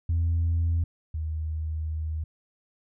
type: tone pair in turn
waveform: sine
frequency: 83.6 / 78.5 Hz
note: E2 / D#2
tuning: +25 / +16 cents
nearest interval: minor second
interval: 109 cents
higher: first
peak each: -20 / -27 dBFS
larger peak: first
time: 0.09-0.84 / 1.14-2.24 s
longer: second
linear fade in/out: 5 ms
effects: tanh soft clip ceiling -19 dBFS